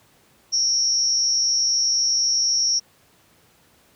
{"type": "tone with amplitude modulation", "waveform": "sine", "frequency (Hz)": 5588, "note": "F8", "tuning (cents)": 0, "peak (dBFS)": -13, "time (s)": [0.52, 2.8], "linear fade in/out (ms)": 20, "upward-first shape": "sine", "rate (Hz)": 240, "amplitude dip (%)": 100, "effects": ["pink hiss -57 dBFS RMS until 3.95 s", "high-pass 80 Hz 12 dB/octave"]}